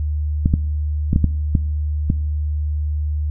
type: clicks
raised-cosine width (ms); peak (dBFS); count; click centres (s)
5; -3; 7; 0.459 / 0.539 / 1.131 / 1.161 / 1.243 / 1.552 / 2.101
effects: noise-tail reverb RT60 0.8 s tail -20 dB re dry + added 75 Hz sine -18 dBFS peak until 3.3 s